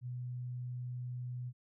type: tone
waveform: sine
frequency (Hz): 124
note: B2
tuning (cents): +7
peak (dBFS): -38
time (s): 0.01-1.53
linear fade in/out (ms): 50
effects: none